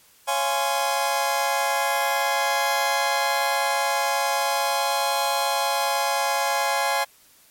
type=chord; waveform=sawtooth; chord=Db major seventh; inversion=none; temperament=just; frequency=554.4 / 693 / 831.5 / 1039.4 Hz; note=Db5 / F5 / Ab5 / C6; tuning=0 / -14 / +2 / -12 cents; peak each=-24 / -24 / -20 / -24 dBFS; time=0.27-7.05 s; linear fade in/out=20 ms; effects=white hiss -55 dBFS RMS until 7.5 s + MP3 64 kbps